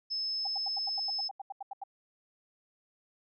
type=tone; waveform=sine; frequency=5220 Hz; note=E8; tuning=18 cents flat; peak=-31 dBFS; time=0.1-1.29 s; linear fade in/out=20 ms
type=tone bursts; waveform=sine; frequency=791 Hz; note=G5; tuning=15 cents sharp; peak=-36 dBFS; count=14; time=0.45-1.838 s; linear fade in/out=5 ms; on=23 ms; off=82 ms
effects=none